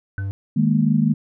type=tone with exponential decay; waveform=sine; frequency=1514 Hz; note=F#6; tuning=39 cents sharp; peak=-28 dBFS; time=0.18-0.3 s; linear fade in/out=1 ms; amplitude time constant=25 ms
type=tone; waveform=triangle; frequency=98 Hz; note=G2; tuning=in tune; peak=-21 dBFS; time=0.18-0.31 s; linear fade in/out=0 ms
type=chord; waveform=sine; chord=D# suspended fourth; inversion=none; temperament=equal; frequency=155.56 / 207.7 / 233.1 Hz; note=D#3 / G#3 / A#3; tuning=0 / 0 / 0 cents; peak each=-19 dBFS; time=0.56-1.14 s; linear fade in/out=10 ms
effects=none